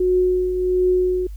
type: tone with tremolo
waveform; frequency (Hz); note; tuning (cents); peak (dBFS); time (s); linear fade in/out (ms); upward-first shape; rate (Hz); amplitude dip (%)
sine; 365.4; F#4; -22; -13; 0-1.27; 5; triangle; 1.4; 55
effects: added 50 Hz sine -30 dBFS peak until 1.36 s + white hiss -58 dBFS RMS until 1.36 s